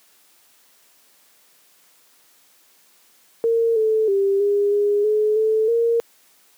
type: tone with pitch steps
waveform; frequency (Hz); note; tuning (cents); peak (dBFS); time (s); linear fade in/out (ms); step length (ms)
sine; 459.2 / 437.6 / 394.3 / 406.3 / 410.6 / 426.5 / 437.6 / 464.5; A#4 / A4 / G4 / G#4 / G#4 / G#4 / A4 / A#4; -26 / -9 / +10 / -38 / -20 / +46 / -9 / -6; -15; 3.44-6; 0; 320
effects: white hiss -56 dBFS RMS until 6.57 s + high-pass 200 Hz 12 dB/octave